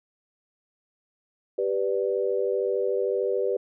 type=chord; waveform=sine; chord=G major; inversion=none; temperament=equal; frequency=392 / 493.9 / 587.3 Hz; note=G4 / B4 / D5; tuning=0 / 0 / 0 cents; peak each=-26 / -26 / -31 dBFS; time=1.58-3.57 s; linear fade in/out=5 ms; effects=none